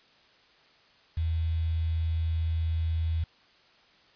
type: tone with quantisation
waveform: sine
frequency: 81.6 Hz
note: E2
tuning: 17 cents flat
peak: -25 dBFS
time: 1.17-3.24 s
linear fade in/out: 5 ms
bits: 8
effects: white hiss -60 dBFS RMS until 4.15 s + resampled to 11025 Hz